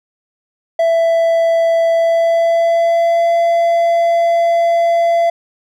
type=tone with pitch glide; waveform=triangle; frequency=664 to 678 Hz; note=E5 to E5; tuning=+12 to +49 cents; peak=-8 dBFS; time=0.79-5.3 s; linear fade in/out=5 ms; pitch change=+37 cents; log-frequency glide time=1.92-3.33 s; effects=none